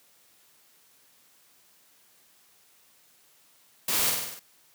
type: noise with echo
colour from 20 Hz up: white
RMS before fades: -27 dBFS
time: 3.88-4.1 s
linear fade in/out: 5 ms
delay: 49 ms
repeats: 6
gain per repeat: -3 dB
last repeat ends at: 4.394 s
effects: white hiss -61 dBFS RMS until 4.74 s + high-pass 100 Hz 12 dB/octave